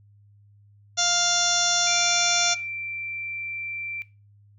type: harmonic tone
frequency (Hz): 700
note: F5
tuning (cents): +4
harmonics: 1 / 2 / 3 / 4 / 5 / 6 / 7 / 8 / 9 / 10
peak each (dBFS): -29 / -30 / -37 / -34 / -27 / -30 / -37 / -25 / -28 / -30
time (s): 0.97-2.55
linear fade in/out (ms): 20
type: tone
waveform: sine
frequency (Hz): 2349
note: D7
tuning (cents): 0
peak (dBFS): -31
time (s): 1.87-4.02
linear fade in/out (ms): 0
effects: noise-tail reverb RT60 0.3 s tail -18 dB re dry + added 102 Hz sine -52 dBFS peak until 4.58 s